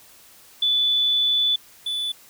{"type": "tone pair in turn", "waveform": ["sine", "triangle"], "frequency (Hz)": [3476, 3476], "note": ["A7", "A7"], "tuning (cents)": [-22, -22], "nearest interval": "unison", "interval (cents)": 0, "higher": "neither", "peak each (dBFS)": [-17, -22], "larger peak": "first", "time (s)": [[0.62, 1.56], [1.86, 2.12]], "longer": "first", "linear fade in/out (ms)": 5, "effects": ["white hiss -50 dBFS RMS until 2.29 s"]}